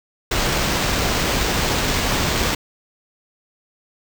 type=noise with sample-and-hold; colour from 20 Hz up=pink; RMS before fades=-20 dBFS; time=0.31-2.55 s; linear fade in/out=5 ms; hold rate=11025 Hz; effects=none